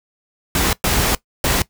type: noise bursts at uneven times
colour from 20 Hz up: pink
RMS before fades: -17 dBFS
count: 3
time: 0.55-0.73 / 0.84-1.15 / 1.44-1.62 s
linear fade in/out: 2 ms
effects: noise-tail reverb RT60 0.1 s tail -19 dB re dry